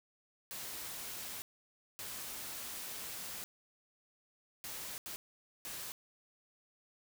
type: noise bursts at uneven times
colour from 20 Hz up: white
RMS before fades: -44 dBFS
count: 5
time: 0.51-1.42 / 1.99-3.44 / 4.64-4.98 / 5.06-5.16 / 5.65-5.92 s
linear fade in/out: 0 ms
effects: none